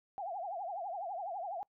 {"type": "tone with vibrato", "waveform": "sine", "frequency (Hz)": 740, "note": "F#5", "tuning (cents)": 0, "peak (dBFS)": -37, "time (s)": [0.18, 1.63], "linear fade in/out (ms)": 0, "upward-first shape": "triangle", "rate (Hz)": 12, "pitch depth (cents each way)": 230, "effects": ["noise-tail reverb RT60 0.1 s tail -25 dB re dry"]}